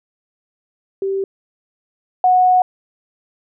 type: tone pair in turn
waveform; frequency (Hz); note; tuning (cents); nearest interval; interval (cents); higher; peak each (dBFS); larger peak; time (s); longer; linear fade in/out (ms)
sine; 389 / 734.3; G4 / F#5; -13 / -13; major seventh; 1100; second; -17 / -9; second; 1.02-1.24 / 2.24-2.62; second; 2
effects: none